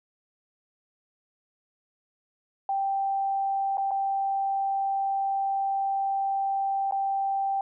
sine tone with dropouts, 784 Hz, G5, in tune, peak -24 dBFS, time 2.69-7.61 s, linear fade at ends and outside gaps 2 ms, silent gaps 3.772-3.78 / 3.909-3.914 / 6.911-6.922 s, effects none

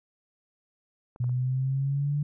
clicks, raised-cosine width 1 ms, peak -34 / -33 / -37 dBFS, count 3, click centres 1.161 / 1.242 / 1.294 s
sine exponential sweep, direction up, 122.1 to 147.4 Hz, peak -24 dBFS, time 1.2-2.23 s, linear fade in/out 5 ms
effects none

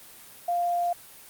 sine tone, 698.5 Hz, F5, in tune, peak -23 dBFS, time 0.48-0.93 s, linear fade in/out 5 ms, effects white hiss -48 dBFS RMS until 1.29 s + Opus 32 kbps

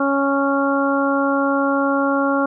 harmonic tone, 277.2 Hz, C#4, in tune, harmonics 1 / 2 / 3 / 4 / 5, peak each -19 / -21 / -26 / -24 / -23 dBFS, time 0-2.46 s, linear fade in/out 5 ms, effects none

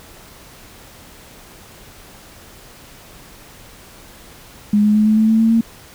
sine tone with pitch steps, 207.7 / 210.5 / 213.3 / 216.1 / 219 / 222 / 224.9 / 227.9 Hz, G#3 / G#3 / G#3 / A3 / A3 / A3 / A3 / A#3, 0 / +24 / +46 / -31 / -8 / +16 / +38 / -39 cents, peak -10 dBFS, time 4.73-5.61 s, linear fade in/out 5 ms, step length 110 ms, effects pink hiss -42 dBFS RMS until 5.94 s

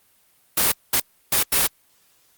white noise bursts at uneven times, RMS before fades -18 dBFS, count 4, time 0.57-0.72 / 0.93-1 / 1.32-1.43 / 1.52-1.67 s, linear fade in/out 5 ms, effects white hiss -60 dBFS RMS until 2.37 s + Opus 32 kbps

